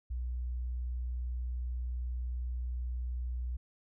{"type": "tone", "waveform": "sine", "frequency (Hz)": 61.3, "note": "B1", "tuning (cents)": -12, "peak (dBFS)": -33, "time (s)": [0.1, 3.57], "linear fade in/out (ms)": 10, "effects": []}